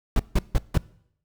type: noise bursts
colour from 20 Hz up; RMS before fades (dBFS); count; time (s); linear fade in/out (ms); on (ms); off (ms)
brown; -18; 4; 0.16-0.776; 2; 34; 160
effects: noise-tail reverb RT60 0.7 s tail -22 dB re dry